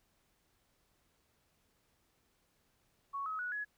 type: tone with pitch steps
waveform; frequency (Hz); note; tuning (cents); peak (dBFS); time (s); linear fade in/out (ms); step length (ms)
sine; 1112 / 1277.4 / 1467.3 / 1685.5; C#6 / D#6 / F#6 / G#6; +5 / +45 / -15 / +25; -36; 3.13-3.65; 20; 130
effects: pink hiss -75 dBFS RMS until 3.77 s